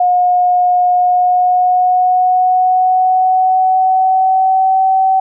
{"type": "tone with pitch glide", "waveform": "sine", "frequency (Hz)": [720, 762.8], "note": ["F#5", "G5"], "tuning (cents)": [-47, -47], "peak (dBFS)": -8, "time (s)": [0, 5.2], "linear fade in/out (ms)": 5, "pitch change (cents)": 100, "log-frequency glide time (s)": [0.93, 4.82], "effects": []}